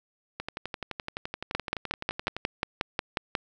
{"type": "two click trains", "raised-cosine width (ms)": 0.3, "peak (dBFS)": [-10, -17], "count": [11, 25], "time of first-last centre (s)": [[1.55, 3.352], [0.4, 2.451]], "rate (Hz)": [5.55, 11.7], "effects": []}